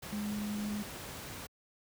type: tone in noise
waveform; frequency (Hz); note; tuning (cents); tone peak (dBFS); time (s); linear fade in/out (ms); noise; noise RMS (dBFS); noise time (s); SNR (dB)
sine; 208.5; G#3; +7; -34; 0.12-0.83; 10; pink; -44; 0.02-1.47; +7
effects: high-pass 60 Hz 12 dB/octave